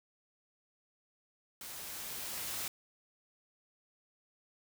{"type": "noise with level ramp", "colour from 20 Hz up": "white", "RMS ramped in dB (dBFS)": [-46, -38], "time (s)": [1.61, 2.68], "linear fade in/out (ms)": 2, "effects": []}